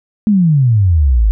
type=exponential sweep; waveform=sine; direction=down; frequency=219.7 to 49 Hz; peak=-7 dBFS; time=0.27-1.31 s; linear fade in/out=0 ms; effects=none